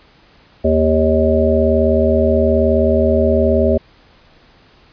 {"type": "harmonic tone", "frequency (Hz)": 78.9, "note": "D#2", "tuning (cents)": 25, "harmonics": [1, 3, 5, 7, 8], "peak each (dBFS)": [-17, -17, -17, -17, -17], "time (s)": [0.64, 3.78], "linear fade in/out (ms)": 10, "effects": ["pink hiss -49 dBFS RMS until 4.92 s", "resampled to 11025 Hz"]}